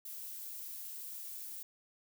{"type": "noise", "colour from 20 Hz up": "violet", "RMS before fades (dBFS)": -45, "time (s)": [0.05, 1.63], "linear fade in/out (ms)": 5, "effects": []}